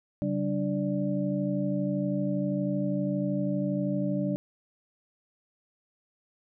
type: tone cluster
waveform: sine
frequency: 139 / 191.6 / 293.3 / 586 Hz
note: C#3 / G3 / D4 / D5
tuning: +5 / -39 / -2 / -4 cents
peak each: -33 / -29 / -31 / -34 dBFS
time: 0.22-4.36 s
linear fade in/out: 0 ms
effects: none